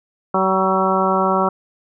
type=harmonic tone with a mistuned harmonic; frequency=190 Hz; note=F#3; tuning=46 cents sharp; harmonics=1 / 2 / 3 / 4 / 5 / 6 / 7; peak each=-22 / -22 / -22 / -22 / -22 / -22 / -22 dBFS; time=0.34-1.49 s; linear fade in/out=5 ms; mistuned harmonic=6; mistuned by=-27 cents; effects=none